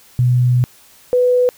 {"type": "tone pair in turn", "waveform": "sine", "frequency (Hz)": [124.1, 496.4], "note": ["B2", "B4"], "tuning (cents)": [9, 9], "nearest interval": "2 octaves", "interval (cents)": 2400, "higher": "second", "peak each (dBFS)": -10, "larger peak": "neither", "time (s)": [[0.19, 0.64], [1.13, 1.49]], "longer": "first", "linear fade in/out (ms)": 0, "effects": ["white hiss -47 dBFS RMS until 1.57 s"]}